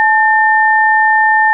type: tone pair together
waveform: sine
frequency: 862.3 / 1800 Hz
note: A5 / A6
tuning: -35 / +39 cents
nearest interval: octave + minor second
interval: 1274 cents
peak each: -10 dBFS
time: 0-1.53 s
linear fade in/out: 0 ms
effects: none